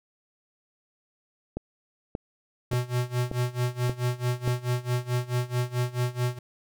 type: click train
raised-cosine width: 2 ms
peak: -17 dBFS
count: 6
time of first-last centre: 1.57-4.477 s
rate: 1.72 Hz
type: tone with tremolo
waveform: square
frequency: 123.47 Hz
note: B2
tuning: in tune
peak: -23 dBFS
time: 2.71-6.39 s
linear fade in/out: 5 ms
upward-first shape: sine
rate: 4.6 Hz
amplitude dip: 90%
effects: none